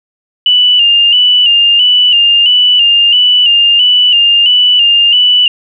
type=tone with vibrato; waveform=sine; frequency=2888 Hz; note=F#7; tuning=43 cents flat; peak=-4 dBFS; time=0.46-5.48 s; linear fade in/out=2 ms; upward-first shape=square; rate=1.5 Hz; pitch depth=48 cents each way; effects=none